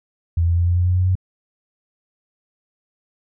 sine tone with pitch steps, 84.1 / 85.27 / 86.46 / 87.67 / 88.9 / 90.14 / 91.39 / 92.67 Hz, E2 / F2 / F2 / F2 / F2 / F#2 / F#2 / F#2, +35 / -41 / -17 / +7 / +31 / -45 / -21 / +3 cents, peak -14 dBFS, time 0.37-1.154 s, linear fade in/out 5 ms, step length 98 ms, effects none

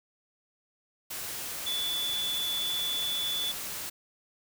sine tone in noise, 3458 Hz, A7, 31 cents flat, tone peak -29 dBFS, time 1.66-3.52 s, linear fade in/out 10 ms, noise white, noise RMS -37 dBFS, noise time 1.1-3.9 s, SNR +5 dB, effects none

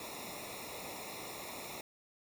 pink noise with comb filter, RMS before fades -45 dBFS, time 0-1.81 s, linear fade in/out 2 ms, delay 0.64 ms, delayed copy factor -1, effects none

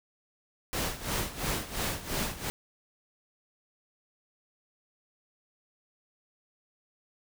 pink noise with tremolo, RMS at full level -30 dBFS, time 0.73-2.5 s, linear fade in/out 0 ms, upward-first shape sine, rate 2.9 Hz, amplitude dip 80%, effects none

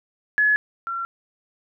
sine tone pair in turn, 1700 / 1363.8 Hz, G#6 / F6, +40 / -42 cents, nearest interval major third, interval 382 cents, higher first, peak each -15 / -25 dBFS, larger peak first, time 0.38-0.56 / 0.87-1.05 s, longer neither, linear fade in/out 0 ms, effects none

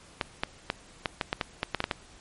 clicks, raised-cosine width 0.3 ms, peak -10 dBFS, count 12, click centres 0.212 / 0.435 / 0.701 / 1.058 / 1.212 / 1.329 / 1.412 / 1.631 / 1.747 / 1.804 / 1.841 / 1.912 s, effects pink hiss -53 dBFS RMS until 2.2 s + MP3 48 kbps

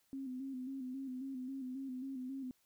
sine tone with vibrato, 262.1 Hz, C4, 3 cents sharp, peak -40 dBFS, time 0.13-2.51 s, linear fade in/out 0 ms, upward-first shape square, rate 3.7 Hz, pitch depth 53 cents each way, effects white hiss -75 dBFS RMS until 2.65 s

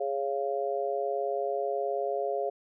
harmonic tone, 138.59 Hz, C#3, in tune, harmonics 3 / 4 / 5, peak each -32 / -32 / -32 dBFS, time 0-2.5 s, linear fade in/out 10 ms, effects none

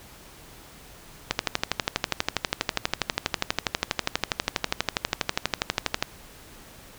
click train, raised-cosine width 0.2 ms, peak -4 dBFS, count 59, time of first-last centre 1.31-6.025 s, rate 12.3 Hz, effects pink hiss -48 dBFS RMS until 6.98 s

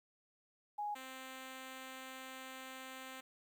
sine / 5% pulse tone pair in turn, 830.6 / 261.6 Hz, G#5 / C4, 0 / 0 cents, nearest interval octave + minor sixth, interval 2000 cents, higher first, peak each -37 / -36 dBFS, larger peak second, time 0.78-0.95 / 0.95-3.21 s, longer second, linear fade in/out 10 ms, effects 12-bit

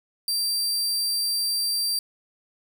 sawtooth tone, 4702 Hz, D8, 1 cent sharp, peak -20 dBFS, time 0.28-1.99 s, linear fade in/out 2 ms, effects 9-bit

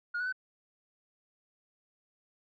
sine tone with pitch steps, 1433 / 1482 / 1516 Hz, F6 / F#6 / F#6, +44 / +2 / +42 cents, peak -29 dBFS, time 0.14-0.326 s, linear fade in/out 10 ms, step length 62 ms, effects tanh soft clip ceiling -29 dBFS

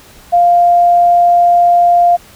sine tone, 698.5 Hz, F5, in tune, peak -5 dBFS, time 0.32-2.17 s, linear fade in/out 20 ms, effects pink hiss -40 dBFS RMS until 2.35 s

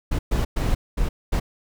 brown noise bursts at uneven times, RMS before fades -21 dBFS, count 5, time 0.11-0.19 / 0.31-0.45 / 0.56-0.75 / 0.97-1.09 / 1.32-1.4 s, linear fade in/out 10 ms, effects none

